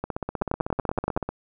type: two click trains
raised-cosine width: 1 ms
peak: -9 / -14 dBFS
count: 9 / 21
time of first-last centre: 0.42-1.175 / 0.04-1.29 s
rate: 10.6 / 16 Hz
effects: none